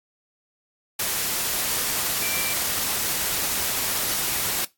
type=tone in noise; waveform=sine; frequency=2349 Hz; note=D7; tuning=in tune; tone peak=-33 dBFS; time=2.22-2.54 s; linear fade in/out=5 ms; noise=white; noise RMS=-25 dBFS; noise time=0.99-4.65 s; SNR=-11 dB; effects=noise-tail reverb RT60 0.2 s tail -19 dB re dry + AAC 64 kbps